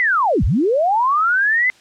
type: linear two-way sweep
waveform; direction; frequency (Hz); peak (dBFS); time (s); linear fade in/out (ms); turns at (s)
sine; down then up; 2061 to 36.66 to 2061; -13; 0-1.7; 0; 0.44
effects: white hiss -50 dBFS RMS until 1.8 s + low-pass 6000 Hz 12 dB/octave